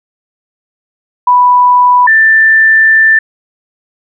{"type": "tone pair in turn", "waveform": "sine", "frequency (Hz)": [987.8, 1774.4], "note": ["B5", "A6"], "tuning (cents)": [0, 14], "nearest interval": "minor seventh", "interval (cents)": 1014, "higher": "second", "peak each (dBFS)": -3, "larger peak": "neither", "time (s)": [[1.27, 2.07], [2.07, 3.19]], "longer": "second", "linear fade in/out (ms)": 5, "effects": []}